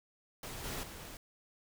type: noise with level steps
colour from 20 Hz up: pink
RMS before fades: -44 / -40 / -48 dBFS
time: 0.43-1.17 s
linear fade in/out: 2 ms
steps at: 0.64 / 0.83 s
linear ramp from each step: 5 ms
effects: none